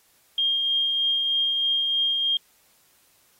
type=tone with tremolo; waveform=sine; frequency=3219 Hz; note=G7; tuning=45 cents sharp; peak=-19 dBFS; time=0.38-2.37 s; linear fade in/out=2 ms; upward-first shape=triangle; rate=3.2 Hz; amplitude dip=30%; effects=white hiss -61 dBFS RMS until 3.39 s + AAC 48 kbps